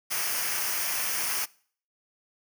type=noise with comb filter; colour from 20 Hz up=white; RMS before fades=-29 dBFS; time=0.1-1.46 s; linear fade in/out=20 ms; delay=0.26 ms; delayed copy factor=-0.65; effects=noise-tail reverb RT60 0.5 s tail -23 dB re dry